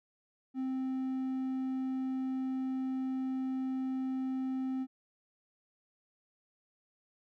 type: tone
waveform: triangle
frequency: 261.6 Hz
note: C4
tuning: in tune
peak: -30 dBFS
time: 0.54-4.87 s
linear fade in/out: 50 ms
effects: none